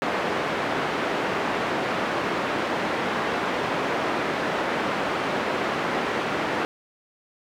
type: band-pass noise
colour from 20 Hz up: pink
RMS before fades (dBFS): -26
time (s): 0.02-6.65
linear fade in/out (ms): 0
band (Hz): 280 to 2100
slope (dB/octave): 12
effects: none